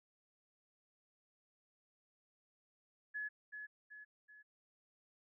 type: tone with echo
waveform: sine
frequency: 1700 Hz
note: G#6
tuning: 40 cents sharp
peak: -39 dBFS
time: 3.14-3.29 s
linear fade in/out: 20 ms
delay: 380 ms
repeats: 3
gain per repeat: -6 dB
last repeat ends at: 4.43 s
effects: none